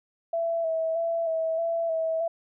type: tone with vibrato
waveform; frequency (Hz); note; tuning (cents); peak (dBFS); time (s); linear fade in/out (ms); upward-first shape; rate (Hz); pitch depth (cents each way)
sine; 658; E5; -3; -24; 0.33-2.28; 5; square; 1.6; 26
effects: none